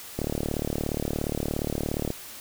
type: click train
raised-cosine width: 2 ms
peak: -14 dBFS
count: 72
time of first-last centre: 0.19-2.104 s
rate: 37.1 Hz
effects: white hiss -42 dBFS RMS until 2.4 s